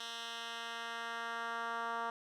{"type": "tone with band-pass filter sweep", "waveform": "10% pulse", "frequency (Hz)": 231.6, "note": "A#3", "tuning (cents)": -11, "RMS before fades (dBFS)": -41, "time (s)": [0, 2.1], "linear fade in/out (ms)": 2, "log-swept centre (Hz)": [3600, 1100], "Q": 1.4, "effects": []}